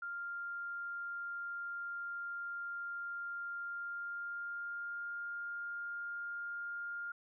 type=tone with pitch glide; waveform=sine; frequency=1396.9 to 1406.6 Hz; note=F6 to F6; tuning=0 to +12 cents; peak=-39 dBFS; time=0.02-7.12 s; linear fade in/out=5 ms; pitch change=+12 cents; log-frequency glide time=3.61-5.11 s; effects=none